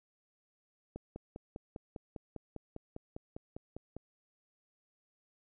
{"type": "click train", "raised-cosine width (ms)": 2, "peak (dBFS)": -29, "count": 16, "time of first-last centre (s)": [0.96, 3.966], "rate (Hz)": 4.99, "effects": []}